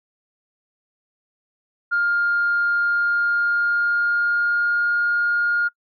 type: tone with pitch glide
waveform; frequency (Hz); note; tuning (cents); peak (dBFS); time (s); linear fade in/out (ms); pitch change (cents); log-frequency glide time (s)
sine; 1407 to 1420.1; F6 to F6; +12 to +29; -16; 1.91-5.69; 20; +17; 2.78-4.92
effects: noise-tail reverb RT60 0.1 s tail -25 dB re dry + tanh soft clip ceiling -12 dBFS